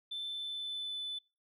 sine tone with pitch glide, 3535 to 3500 Hz, A7 to A7, +7 to -10 cents, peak -35 dBFS, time 0.11-1.19 s, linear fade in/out 10 ms, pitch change -17 cents, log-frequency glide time 0.25-1 s, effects noise-tail reverb RT60 0.3 s tail -23 dB re dry + tanh soft clip ceiling -34 dBFS

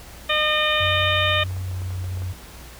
harmonic tone, 609 Hz, D#5, 37 cents flat, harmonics 1 / 2 / 3 / 4 / 5 / 6, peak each -25 / -25 / -25 / -25 / -25 / -25 dBFS, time 0.29-1.44 s, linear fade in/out 10 ms
sine tone with pitch glide, 93.2 to 91.81 Hz, F#2 to F#2, +13 to -13 cents, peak -25 dBFS, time 0.8-2.33 s, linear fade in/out 10 ms, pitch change -26 cents, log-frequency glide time 1.5-1.8 s
clicks, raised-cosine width 1 ms, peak -28 dBFS, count 8, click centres 1.509 / 1.567 / 1.714 / 1.819 / 1.906 / 2.042 / 2.173 / 2.22 s
effects added 60 Hz sine -43 dBFS peak until 2.79 s + pink hiss -43 dBFS RMS until 2.79 s

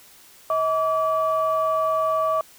sine tone pair together, 638 / 1150.7 Hz, D#5 / D6, +43 / -36 cents, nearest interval minor seventh, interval 1021 cents, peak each -21 dBFS, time 0.5-2.41 s, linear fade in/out 2 ms, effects tanh soft clip ceiling -12 dBFS + white hiss -50 dBFS RMS until 2.58 s

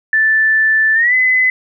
sine tone with pitch glide, 1760 to 2022 Hz, A6 to B6, 0 to +40 cents, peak -9 dBFS, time 0.13-1.5 s, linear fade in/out 2 ms, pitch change +240 cents, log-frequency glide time 0.94-1.14 s, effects none

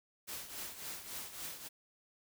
white noise with tremolo, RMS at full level -42 dBFS, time 0.27-1.69 s, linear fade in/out 20 ms, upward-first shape triangle, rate 3.6 Hz, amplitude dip 70%, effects none

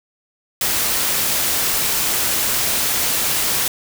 white noise, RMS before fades -19 dBFS, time 0.61-3.68 s, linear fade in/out 2 ms, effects none

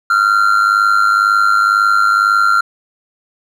triangle tone with amplitude modulation, 1379 Hz, F6, 22 cents flat, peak -4 dBFS, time 0.1-2.61 s, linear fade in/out 5 ms, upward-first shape sine, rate 102 Hz, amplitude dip 70%, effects none

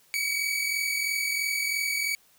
sawtooth tone pair together, 2241 / 2284 Hz, C#7 / D7, +18 / -49 cents, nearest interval unison, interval 33 cents, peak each -28 / -24 dBFS, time 0.14-2.15 s, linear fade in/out 0 ms, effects white hiss -61 dBFS RMS until 2.38 s

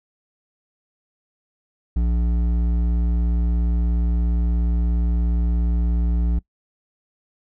triangle tone with hard clipping, 58.5 Hz, A#1, 7 cents sharp, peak -19 dBFS, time 1.96-6.39 s, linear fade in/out 5 ms, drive 13 dB, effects noise-tail reverb RT60 0.1 s tail -22 dB re dry

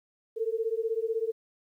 sine beating tone pair, 441.9 / 457.9 Hz, A4 / A#4, +7 / -31 cents, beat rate 16 Hz, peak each -30 dBFS, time 0.36-1.32 s, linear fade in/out 20 ms, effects 11-bit

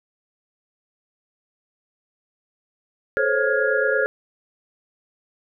sine tone cluster, 433.1 / 521 / 550 / 1417 / 1661 Hz, A4 / C5 / C#5 / F6 / G#6, -27 / -7 / -14 / +25 / 0 cents, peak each -24 dBFS, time 3.17-4.06 s, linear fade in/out 0 ms, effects none

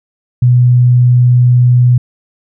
sine tone, 123.47 Hz, B2, in tune, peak -4 dBFS, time 0.42-1.98 s, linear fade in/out 5 ms, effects none

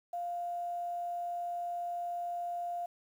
sine tone with quantisation, 698.5 Hz, F5, in tune, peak -34 dBFS, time 0.13-2.86 s, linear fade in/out 5 ms, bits 10, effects none

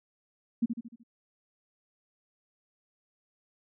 sine tone with echo, 233.1 Hz, A#3, in tune, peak -22 dBFS, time 0.62-0.66 s, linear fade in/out 10 ms, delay 75 ms, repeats 5, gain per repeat -6 dB, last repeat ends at 1.035 s, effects none

